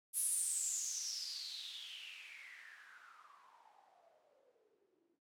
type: noise with low-pass filter sweep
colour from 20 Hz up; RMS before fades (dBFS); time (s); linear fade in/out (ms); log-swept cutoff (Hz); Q
violet; -45; 0.13-5.2; 50; 11000 to 300; 8.4
effects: none